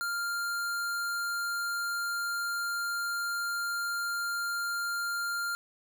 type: tone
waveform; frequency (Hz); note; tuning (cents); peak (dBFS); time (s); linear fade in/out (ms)
square; 1396.9; F6; 0; -31; 0.01-5.55; 0
effects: none